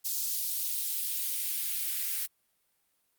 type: noise with high-pass filter sweep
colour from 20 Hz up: blue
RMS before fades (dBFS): -32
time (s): 0.04-2.27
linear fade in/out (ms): 20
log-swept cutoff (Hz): 4800 to 1800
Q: 1.1
effects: white hiss -74 dBFS RMS until 3.18 s + Opus 48 kbps